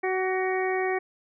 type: harmonic tone with a mistuned harmonic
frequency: 374.1 Hz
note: F#4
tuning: 19 cents sharp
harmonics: 1 / 2 / 3 / 4 / 5 / 6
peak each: -26 / -30 / -38 / -42 / -32 / -35 dBFS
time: 0.03-0.99 s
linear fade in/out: 10 ms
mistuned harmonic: 3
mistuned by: +21 cents
effects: none